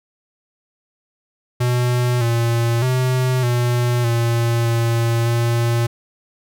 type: tone with pitch steps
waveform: square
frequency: 123.1 / 116.9 / 128.1 / 121.6 / 117 / 116.2 / 117.5 Hz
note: B2 / A#2 / C3 / B2 / A#2 / A#2 / A#2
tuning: -5 / +5 / -36 / -26 / +7 / -5 / +14 cents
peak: -16 dBFS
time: 1.6-5.87 s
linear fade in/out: 10 ms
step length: 610 ms
effects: none